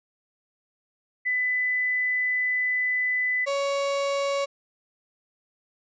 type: tone pair in turn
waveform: sine / 35% pulse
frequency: 2000 / 558.5 Hz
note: B6 / C#5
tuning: +21 / +13 cents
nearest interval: octave + minor seventh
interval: 2208 cents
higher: first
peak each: -22 dBFS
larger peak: neither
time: 1.25-3.46 / 3.46-4.46 s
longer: first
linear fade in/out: 20 ms
effects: resampled to 16000 Hz